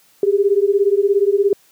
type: beating tone pair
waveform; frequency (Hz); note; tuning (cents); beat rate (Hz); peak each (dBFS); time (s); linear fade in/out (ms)
sine; 392.5 / 409.5; G4 / G#4; +2 / -24; 17; -15; 0.23-1.53; 2
effects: white hiss -54 dBFS RMS until 1.71 s + high-pass 100 Hz 12 dB/octave